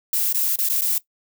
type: noise with dropouts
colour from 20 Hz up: violet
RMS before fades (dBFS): -21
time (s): 0.13-0.98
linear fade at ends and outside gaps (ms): 2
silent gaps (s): 0.327-0.344 / 0.559-0.587 / 0.688-0.698 / 0.81-0.818
effects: noise-tail reverb RT60 0.1 s tail -17 dB re dry